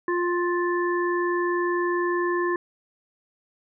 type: harmonic tone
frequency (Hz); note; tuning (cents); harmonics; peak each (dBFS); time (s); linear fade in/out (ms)
351.1; F4; +9; 1 / 3 / 5; -23 / -28 / -30; 0.08-2.56; 2
effects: none

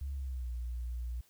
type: tone with pitch glide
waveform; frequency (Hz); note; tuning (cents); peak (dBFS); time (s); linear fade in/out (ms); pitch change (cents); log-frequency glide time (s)
sine; 69 to 60.07; C#2 to B1; -7 to -47; -34; 0.01-1.21; 5; -240; 0.15-0.5
effects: tanh soft clip ceiling -31 dBFS + white hiss -67 dBFS RMS until 1.29 s

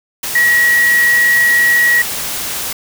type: tone in noise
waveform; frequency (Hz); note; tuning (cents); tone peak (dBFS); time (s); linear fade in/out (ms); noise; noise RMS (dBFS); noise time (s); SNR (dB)
sine; 1913; A#6; +44; -8; 0.35-2.02; 5; white; -21; 0.23-2.73; +10
effects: none

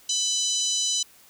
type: harmonic tone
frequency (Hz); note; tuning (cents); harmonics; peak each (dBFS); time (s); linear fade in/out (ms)
998; B5; +18; 3 / 4 / 5 / 6 / 7 / 8 / 9; -30 / -28 / -35 / -27 / -30 / -38 / -39; 0.09-1.03; 5
effects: white hiss -54 dBFS RMS until 1.29 s

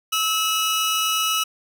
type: tone pair together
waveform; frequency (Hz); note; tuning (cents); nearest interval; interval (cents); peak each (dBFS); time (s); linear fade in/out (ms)
sawtooth; 1300 / 2918; E6 / F#7; -24 / -25; octave + major second; 1399; -19; 0.12-1.44; 10
effects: none

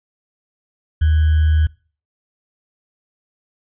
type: tone with sample-and-hold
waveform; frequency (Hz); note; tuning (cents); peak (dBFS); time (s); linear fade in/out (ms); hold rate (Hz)
sine; 77.78; D#2; 0; -11; 1.01-1.67; 10; 1575
effects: noise-tail reverb RT60 0.4 s tail -23 dB re dry + resampled to 8000 Hz

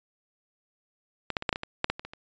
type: clicks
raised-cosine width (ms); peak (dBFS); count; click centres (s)
0.3; -13 / -10 / -17 / -8 / -10 / -16 / -17 / -7 / -10 / -21 / -23 / -26; 12; 1.303 / 1.368 / 1.424 / 1.492 / 1.528 / 1.559 / 1.634 / 1.844 / 1.9 / 1.995 / 2.05 / 2.135
effects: resampled to 16000 Hz

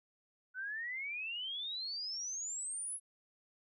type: exponential sweep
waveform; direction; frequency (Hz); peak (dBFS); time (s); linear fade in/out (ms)
sine; up; 1480 to 10710; -38; 0.54-3; 50
effects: none

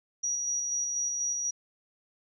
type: tone with tremolo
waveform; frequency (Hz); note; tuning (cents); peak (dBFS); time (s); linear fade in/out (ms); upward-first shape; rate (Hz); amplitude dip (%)
sine; 5780; F#8; -41; -27; 0.23-1.51; 10; square; 4.1; 25
effects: none

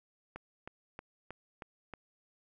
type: click train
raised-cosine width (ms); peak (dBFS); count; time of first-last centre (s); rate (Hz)
0.5; -28; 6; 0.36-1.937; 3.17
effects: none

